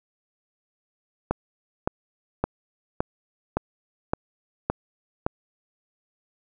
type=click train; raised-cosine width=1 ms; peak=-8 dBFS; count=8; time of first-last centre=1.31-5.265 s; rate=1.77 Hz; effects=none